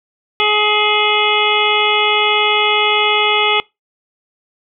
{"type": "harmonic tone", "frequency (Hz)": 421.4, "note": "G#4", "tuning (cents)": 25, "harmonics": [1, 2, 3, 5, 6, 7, 8], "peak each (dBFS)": [-19, -19, -19, -19, -19, -19, -19], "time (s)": [0.4, 3.6], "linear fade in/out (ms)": 0, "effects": ["noise-tail reverb RT60 0.2 s tail -23 dB re dry"]}